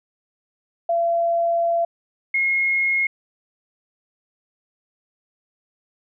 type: tone pair in turn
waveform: sine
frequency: 679 / 2156 Hz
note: F5 / C#7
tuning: -49 / -49 cents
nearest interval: octave + minor sixth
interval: 2000 cents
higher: second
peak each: -17 dBFS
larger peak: neither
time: 0.89-1.85 / 2.34-3.07 s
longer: first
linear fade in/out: 5 ms
effects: none